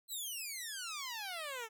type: exponential sweep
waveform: 10% pulse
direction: down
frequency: 4140 to 430 Hz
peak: -32 dBFS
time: 0.08-1.69 s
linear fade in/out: 50 ms
effects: none